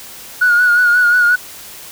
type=tone with vibrato; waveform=sine; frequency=1451 Hz; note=F#6; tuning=34 cents flat; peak=-7 dBFS; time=0.41-1.36 s; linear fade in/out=10 ms; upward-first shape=sine; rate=5.6 Hz; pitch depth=42 cents each way; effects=tanh soft clip ceiling -4 dBFS + white hiss -34 dBFS RMS until 1.91 s